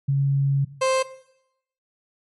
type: tone pair in turn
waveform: sine / 30% pulse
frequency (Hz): 138.59 / 524.5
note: C#3 / C5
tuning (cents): 0 / +4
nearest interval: octave + major seventh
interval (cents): 2304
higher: second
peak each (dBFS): -17 / -16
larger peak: second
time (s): 0.08-0.65 / 0.81-1.03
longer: first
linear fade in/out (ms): 10
effects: noise-tail reverb RT60 0.8 s tail -17 dB re dry + MP3 48 kbps